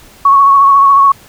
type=tone with vibrato; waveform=sine; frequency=1108.7 Hz; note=C#6; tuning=in tune; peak=-3 dBFS; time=0.25-1.12 s; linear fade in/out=5 ms; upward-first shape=sine; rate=14 Hz; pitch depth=27 cents each way; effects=pink hiss -40 dBFS RMS until 1.28 s